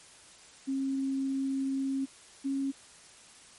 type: tone pair in turn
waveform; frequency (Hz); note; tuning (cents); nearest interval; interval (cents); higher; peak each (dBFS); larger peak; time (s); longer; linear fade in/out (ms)
sine; 269.8 / 273.1; C#4 / C#4; -47 / -26; unison; 21; second; -28; neither; 0.67-2.06 / 2.44-2.72; first; 20
effects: white hiss -54 dBFS RMS until 3.58 s + MP3 48 kbps